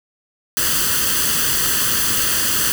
white noise with comb filter, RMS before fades -18 dBFS, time 0.57-2.72 s, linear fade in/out 0 ms, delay 0.65 ms, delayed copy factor +0.7, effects none

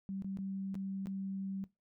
sine tone with dropouts, 193.6 Hz, G3, 21 cents flat, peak -37 dBFS, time 0.09-1.64 s, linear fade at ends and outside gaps 0 ms, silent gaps 0.222-0.245 / 0.372-0.387 / 0.744-0.753 / 1.058-1.07 s, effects noise-tail reverb RT60 0.2 s tail -19 dB re dry

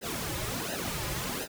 pink noise with flanger, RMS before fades -34 dBFS, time 0.01-1.48 s, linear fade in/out 50 ms, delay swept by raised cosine 0.87 to 4.47 ms, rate 1.4 Hz, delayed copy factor -0.9, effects none

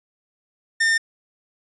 45% pulse tone, 1810 Hz, A6, 48 cents sharp, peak -16 dBFS, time 0.8-0.98 s, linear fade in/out 10 ms, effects resampled to 22050 Hz

